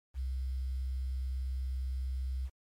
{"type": "tone with quantisation", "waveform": "sine", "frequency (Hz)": 64.9, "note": "C2", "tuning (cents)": -13, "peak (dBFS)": -32, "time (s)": [0.14, 2.5], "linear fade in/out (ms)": 50, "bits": 10, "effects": ["MP3 64 kbps"]}